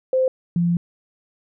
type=tone pair in turn; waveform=sine; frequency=519 / 172.3 Hz; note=C5 / F3; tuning=-14 / -23 cents; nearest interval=octave + perfect fifth; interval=1909 cents; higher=first; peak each=-15 / -16 dBFS; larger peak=first; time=0.13-0.28 / 0.56-0.77 s; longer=second; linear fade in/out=2 ms; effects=none